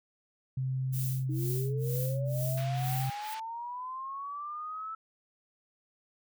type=tone; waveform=sine; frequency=130.81 Hz; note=C3; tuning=in tune; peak=-29 dBFS; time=0.57-3.1 s; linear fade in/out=5 ms
type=noise with tremolo; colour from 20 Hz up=violet; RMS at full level=-38 dBFS; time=0.92-3.35 s; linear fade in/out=20 ms; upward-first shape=sine; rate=2.1 Hz; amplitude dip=100%
type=linear sweep; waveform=sine; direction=up; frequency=305.2 to 1318.5 Hz; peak=-36 dBFS; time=1.29-4.95 s; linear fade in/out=5 ms
type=band-pass noise; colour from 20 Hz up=pink; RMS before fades=-47 dBFS; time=2.57-3.4 s; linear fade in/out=5 ms; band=1500 to 4200 Hz; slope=12 dB/octave
effects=none

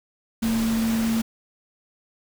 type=tone in noise; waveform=sine; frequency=225.8 Hz; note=A3; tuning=45 cents sharp; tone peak=-20 dBFS; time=0.42-1.22 s; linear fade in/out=10 ms; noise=pink; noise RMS=-32 dBFS; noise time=0.42-1.22 s; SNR=+9 dB; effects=none

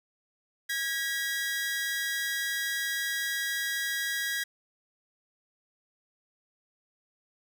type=tone pair together; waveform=sawtooth; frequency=1641 / 1929.1 Hz; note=G#6 / B6; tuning=-21 / -41 cents; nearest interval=minor third; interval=280 cents; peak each=-28 / -29 dBFS; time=0.69-4.44 s; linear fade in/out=10 ms; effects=none

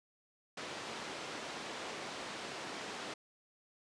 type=band-pass noise; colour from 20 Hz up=pink; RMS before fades=-44 dBFS; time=0.57-3.14 s; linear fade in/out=5 ms; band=290 to 5300 Hz; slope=12 dB/octave; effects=resampled to 22050 Hz

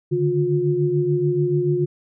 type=tone cluster; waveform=sine; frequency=143.4 / 150.3 / 356.9 Hz; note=D3 / D3 / F4; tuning=-41 / +40 / +38 cents; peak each=-23 / -24 / -19 dBFS; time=0.11-1.86 s; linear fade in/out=20 ms; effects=none

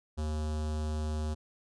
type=tone with notch filter; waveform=square; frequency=76.7 Hz; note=D#2; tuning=24 cents flat; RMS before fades=-33 dBFS; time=0.17-1.35 s; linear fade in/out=20 ms; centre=2100 Hz; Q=1.1; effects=resampled to 22050 Hz

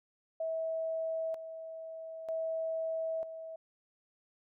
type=tone with tremolo; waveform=sine; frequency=648 Hz; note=E5; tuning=30 cents flat; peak=-32 dBFS; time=0.4-3.56 s; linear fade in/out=5 ms; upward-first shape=square; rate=0.53 Hz; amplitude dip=65%; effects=none

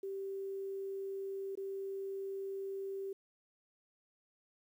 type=tone with dropouts; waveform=sine; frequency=390 Hz; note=G4; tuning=9 cents flat; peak=-38 dBFS; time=0.03-3.13 s; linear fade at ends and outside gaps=5 ms; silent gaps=1.554-1.573 s; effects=11-bit

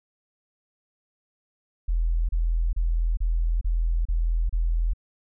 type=tone bursts; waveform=sine; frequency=41.5 Hz; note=E1; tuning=12 cents sharp; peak=-20 dBFS; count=7; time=1.88-4.936 s; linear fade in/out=10 ms; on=410 ms; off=31 ms; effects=none

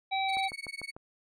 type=harmonic tone; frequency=772 Hz; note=G5; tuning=27 cents flat; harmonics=1 / 3 / 5; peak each=-29 / -34 / -36 dBFS; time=0.11-0.49 s; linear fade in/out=20 ms
type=tone with tremolo; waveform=35% pulse; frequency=2221 Hz; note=C#7; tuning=3 cents sharp; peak=-33 dBFS; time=0.28-0.92 s; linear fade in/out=20 ms; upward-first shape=sine; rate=20 Hz; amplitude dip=100%
type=click train; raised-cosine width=1 ms; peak=-30 dBFS; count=5; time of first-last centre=0.37-0.965 s; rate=6.72 Hz
effects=low-pass 10000 Hz 12 dB/octave

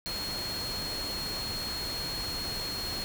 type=tone in noise; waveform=sine; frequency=4287 Hz; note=C8; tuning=41 cents sharp; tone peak=-34 dBFS; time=0.06-3.04 s; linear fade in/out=0 ms; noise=pink; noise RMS=-38 dBFS; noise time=0.06-3.04 s; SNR=+1 dB; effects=none

